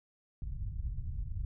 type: low-pass noise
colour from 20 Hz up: pink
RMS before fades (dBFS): -37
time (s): 0.42-1.45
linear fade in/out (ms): 2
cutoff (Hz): 110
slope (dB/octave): 24
effects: none

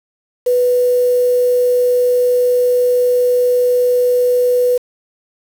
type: tone with quantisation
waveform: sine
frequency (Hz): 493.9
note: B4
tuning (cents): 0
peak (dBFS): -10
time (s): 0.46-4.78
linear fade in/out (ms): 10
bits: 5
effects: none

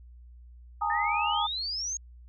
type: chord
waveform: sine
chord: Ab suspended second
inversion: none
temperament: equal with one note detuned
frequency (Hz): 830.6 / 908.4 / 1244.5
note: Ab5 / Bb5 / Eb6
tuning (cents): 0 / -45 / 0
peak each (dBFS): -30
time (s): 0.81-1.47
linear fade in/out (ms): 10
type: exponential sweep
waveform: sine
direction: up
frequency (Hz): 1769 to 6645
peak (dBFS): -30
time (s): 0.9-1.97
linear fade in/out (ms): 2
effects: added 60 Hz sine -47 dBFS peak until 2.28 s

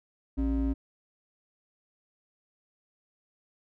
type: ring-modulated tone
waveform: triangle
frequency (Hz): 164.81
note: E3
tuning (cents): 0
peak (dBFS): -20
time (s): 0.37-0.74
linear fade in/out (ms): 20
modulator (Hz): 108
effects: none

